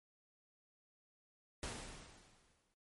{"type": "noise with exponential decay", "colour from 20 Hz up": "pink", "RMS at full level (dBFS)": -42, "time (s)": [1.63, 2.74], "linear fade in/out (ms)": 1, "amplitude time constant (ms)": 240, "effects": ["MP3 48 kbps"]}